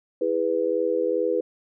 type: chord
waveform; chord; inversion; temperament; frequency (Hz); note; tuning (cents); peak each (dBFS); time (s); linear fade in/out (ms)
sine; E major; none; just; 329.6 / 412 / 494.4; E4 / G#4 / B4; 0 / -14 / +2; -28 / -26 / -23; 0.21-1.41; 5
effects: none